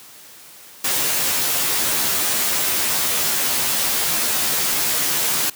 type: noise with comb filter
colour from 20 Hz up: white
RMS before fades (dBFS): -20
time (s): 0.84-5.5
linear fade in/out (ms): 5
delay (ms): 13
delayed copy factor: +1
effects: white hiss -43 dBFS RMS until 5.55 s + high-pass 100 Hz 12 dB/octave